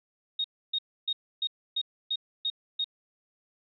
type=tone bursts; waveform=sine; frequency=3729 Hz; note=A#7; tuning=in tune; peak=-26 dBFS; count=8; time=0.39-2.844 s; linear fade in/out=5 ms; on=53 ms; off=290 ms; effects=none